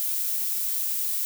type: noise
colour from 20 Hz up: violet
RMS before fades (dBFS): -27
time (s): 0-1.25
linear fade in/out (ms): 0
effects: none